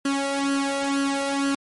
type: tone with flanger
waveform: sawtooth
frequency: 277.2 Hz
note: C#4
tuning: in tune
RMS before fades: -24 dBFS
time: 0.05-1.55 s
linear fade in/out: 5 ms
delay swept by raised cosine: 0.66 to 1.53 ms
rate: 2.1 Hz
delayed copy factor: +0.8
effects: MP3 48 kbps